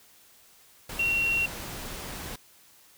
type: tone in noise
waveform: sine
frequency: 2738 Hz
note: F7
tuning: 35 cents flat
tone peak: -23 dBFS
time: 0.99-1.46 s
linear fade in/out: 5 ms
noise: pink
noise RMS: -38 dBFS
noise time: 0.89-2.36 s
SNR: +12 dB
effects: white hiss -57 dBFS RMS until 2.97 s